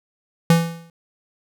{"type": "tone with exponential decay", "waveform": "square", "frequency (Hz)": 167, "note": "E3", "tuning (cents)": 23, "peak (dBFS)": -9, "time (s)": [0.5, 0.9], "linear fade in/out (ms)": 2, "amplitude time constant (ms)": 86, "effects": []}